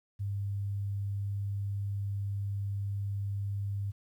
sine tone, 100.1 Hz, G2, 37 cents sharp, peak -31 dBFS, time 0.19-3.92 s, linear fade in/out 20 ms, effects 11-bit

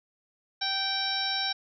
harmonic tone, 778 Hz, G5, 13 cents flat, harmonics 1 / 2 / 3 / 4 / 5 / 6 / 7, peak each -35 / -35 / -39 / -40 / -31 / -40 / -32 dBFS, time 0.61-1.53 s, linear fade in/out 10 ms, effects none

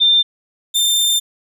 sine / sawtooth tone pair in turn, 3591 / 3591 Hz, A7 / A7, +35 / +35 cents, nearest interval unison, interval 0 cents, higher neither, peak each -9 / -10 dBFS, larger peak first, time 0-0.23 / 0.74-1.2 s, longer second, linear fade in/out 20 ms, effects none

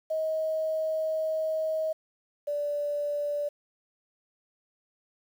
sine tone pair in turn, 632 / 583.3 Hz, D#5 / D5, +27 / -12 cents, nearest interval minor second, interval 139 cents, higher first, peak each -26 / -27 dBFS, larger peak first, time 0.1-1.93 / 2.47-3.49 s, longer first, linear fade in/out 10 ms, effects 9-bit

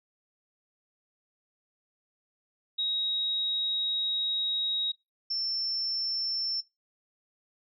sine tone pair in turn, 3797 / 5370 Hz, A#7 / E8, +31 / +31 cents, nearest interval tritone, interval 600 cents, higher second, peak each -27 dBFS, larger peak neither, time 2.78-4.92 / 5.3-6.61 s, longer first, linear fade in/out 10 ms, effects noise-tail reverb RT60 0.2 s tail -20 dB re dry

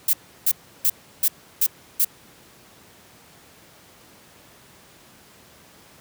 violet noise bursts, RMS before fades -18 dBFS, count 6, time 0.08-2.048 s, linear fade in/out 5 ms, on 53 ms, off 330 ms, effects pink hiss -50 dBFS RMS until 6 s + high-pass 100 Hz 12 dB/octave

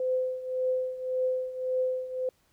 sine tone with tremolo, 512 Hz, C5, 38 cents flat, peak -23 dBFS, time 0-2.29 s, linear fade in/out 2 ms, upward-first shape triangle, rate 1.8 Hz, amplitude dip 80%, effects pink hiss -68 dBFS RMS until 2.52 s

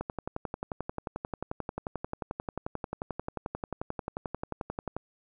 click train, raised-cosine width 1 ms, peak -19 dBFS, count 57, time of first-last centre 0.01-4.966 s, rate 11.3 Hz, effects none

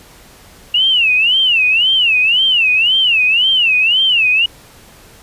sine tone with vibrato, 2800 Hz, F7, 4 cents sharp, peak -9 dBFS, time 0.74-4.46 s, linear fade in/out 5 ms, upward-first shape sine, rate 1.9 Hz, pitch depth 210 cents each way, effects pink hiss -42 dBFS RMS until 5.22 s + resampled to 32000 Hz

